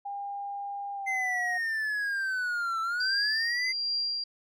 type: tone with pitch glide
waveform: sine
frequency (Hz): 804 to 724.6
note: G5 to F#5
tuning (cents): +44 to -36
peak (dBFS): -33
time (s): 0.05-1.58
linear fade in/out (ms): 10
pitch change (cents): -180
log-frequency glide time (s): 0.94-1.41
type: linear two-way sweep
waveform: triangle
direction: down then up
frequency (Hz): 2079 to 1318.5 to 2079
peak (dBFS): -26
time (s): 1.06-3.73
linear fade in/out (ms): 20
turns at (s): 2.81
type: tone with tremolo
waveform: sine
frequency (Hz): 4758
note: D8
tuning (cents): +22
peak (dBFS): -26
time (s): 3-4.24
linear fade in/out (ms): 5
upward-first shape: triangle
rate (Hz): 1.3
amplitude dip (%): 60
effects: none